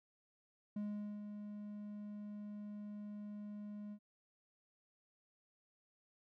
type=tone with ADSR envelope; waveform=triangle; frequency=207.7 Hz; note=G#3; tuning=in tune; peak=-36 dBFS; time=0.76-3.99 s; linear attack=5 ms; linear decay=440 ms; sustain=-7 dB; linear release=67 ms; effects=none